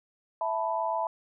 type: chord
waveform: sine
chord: E suspended fourth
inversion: none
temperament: equal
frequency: 659.3 / 880 / 987.8 Hz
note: E5 / A5 / B5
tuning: 0 / 0 / 0 cents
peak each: -31 dBFS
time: 0.41-1.07 s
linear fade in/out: 2 ms
effects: none